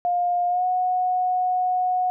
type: tone with pitch glide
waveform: sine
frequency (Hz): 708 to 732.1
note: F5 to F#5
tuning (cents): +23 to -19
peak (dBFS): -19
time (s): 0.05-2.1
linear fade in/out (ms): 0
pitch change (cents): +58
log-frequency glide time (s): 0.48-0.65
effects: none